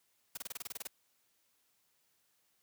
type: noise bursts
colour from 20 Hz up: white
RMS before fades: -41 dBFS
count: 11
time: 0.35-0.873 s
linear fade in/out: 5 ms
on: 23 ms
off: 27 ms
effects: white hiss -75 dBFS RMS until 2.62 s + high-pass 60 Hz 12 dB/octave

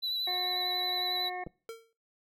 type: tone with vibrato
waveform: triangle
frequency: 3961 Hz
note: B7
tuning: 4 cents sharp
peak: -29 dBFS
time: 0.02-1.3 s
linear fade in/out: 20 ms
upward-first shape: triangle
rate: 11 Hz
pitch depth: 33 cents each way
type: harmonic tone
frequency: 362.8 Hz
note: F#4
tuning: 34 cents flat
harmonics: 1 / 2 / 3 / 5 / 6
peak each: -43 / -36 / -48 / -44 / -44 dBFS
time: 0.27-1.44 s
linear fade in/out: 5 ms
type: clicks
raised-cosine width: 2 ms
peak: -29 dBFS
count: 2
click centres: 1.465 / 1.471 s
type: tone with exponential decay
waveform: square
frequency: 454.7 Hz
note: A#4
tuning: 43 cents flat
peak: -37 dBFS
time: 1.69-1.93 s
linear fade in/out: 1 ms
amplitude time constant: 51 ms
effects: noise-tail reverb RT60 0.4 s tail -25 dB re dry

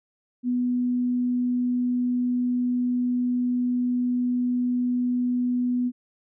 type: tone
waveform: sine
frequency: 246.9 Hz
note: B3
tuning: in tune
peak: -21 dBFS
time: 0.43-5.92 s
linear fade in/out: 50 ms
effects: none

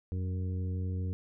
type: harmonic tone with a mistuned harmonic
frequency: 92.5 Hz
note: F#2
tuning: in tune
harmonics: 1 / 2 / 3 / 4 / 5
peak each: -31 / -41 / -46 / -51 / -49 dBFS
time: 0.12-1.13 s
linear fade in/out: 0 ms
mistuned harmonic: 1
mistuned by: -51 cents
effects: none

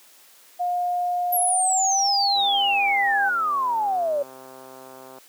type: tone with pitch glide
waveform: sine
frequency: 712 to 799.2 Hz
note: F5 to G5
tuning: +33 to +33 cents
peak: -21 dBFS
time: 0.59-3.3 s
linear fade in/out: 20 ms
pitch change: +200 cents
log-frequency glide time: 1.38-2.1 s
type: exponential sweep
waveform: sine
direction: down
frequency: 11840 to 554.4 Hz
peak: -20 dBFS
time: 1.32-4.23 s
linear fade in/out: 10 ms
type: click train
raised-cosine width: 1 ms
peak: -28 dBFS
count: 371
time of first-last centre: 2.36-5.184 s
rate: 131 Hz
effects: white hiss -52 dBFS RMS until 5.28 s + high-pass 300 Hz 12 dB/octave

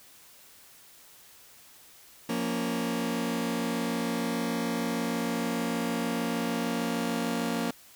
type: chord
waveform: sawtooth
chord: Bb minor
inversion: second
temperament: just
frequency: 174.81 / 233.1 / 279.7 Hz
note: F3 / Bb3 / Db4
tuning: +2 / 0 / +16 cents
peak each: -31 / -26 / -30 dBFS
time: 2.29-7.71 s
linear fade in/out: 5 ms
effects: white hiss -54 dBFS RMS until 7.95 s

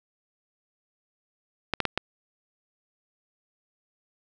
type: clicks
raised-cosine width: 0.3 ms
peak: -8 dBFS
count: 4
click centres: 1.737 / 1.803 / 1.853 / 1.976 s
effects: none

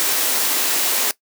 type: high-pass noise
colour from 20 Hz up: white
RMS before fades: -19 dBFS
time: 0-1.11 s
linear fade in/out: 0 ms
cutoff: 240 Hz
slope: 48 dB/octave
effects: noise-tail reverb RT60 0.1 s tail -19 dB re dry

